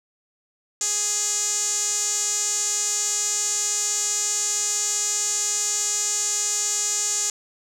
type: tone with band-pass filter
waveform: sawtooth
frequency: 415.3 Hz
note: G#4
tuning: in tune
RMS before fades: -24 dBFS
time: 0.81-7.3 s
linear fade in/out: 2 ms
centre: 6900 Hz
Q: 7.1
effects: none